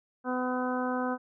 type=harmonic tone; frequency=252.2 Hz; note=B3; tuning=36 cents sharp; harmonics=1 / 2 / 3 / 4 / 5 / 6; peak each=-31 / -34 / -36 / -37 / -38 / -39 dBFS; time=0.24-1.18 s; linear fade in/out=50 ms; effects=none